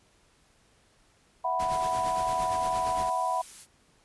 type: chord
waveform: sine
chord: E suspended second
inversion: none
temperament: equal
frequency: 659.3 / 740 / 987.8 Hz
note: E5 / F#5 / B5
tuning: 0 / 0 / 0 cents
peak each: -33 / -30 / -28 dBFS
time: 1.44-3.42 s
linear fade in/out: 10 ms
type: noise with tremolo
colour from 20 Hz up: pink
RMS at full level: -38 dBFS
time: 1.59-3.1 s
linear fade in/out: 10 ms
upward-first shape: sine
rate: 8.7 Hz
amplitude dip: 60%
type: noise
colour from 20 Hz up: blue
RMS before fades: -44 dBFS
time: 1.7-3.67 s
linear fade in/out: 50 ms
effects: pink hiss -64 dBFS RMS until 4.04 s + resampled to 24000 Hz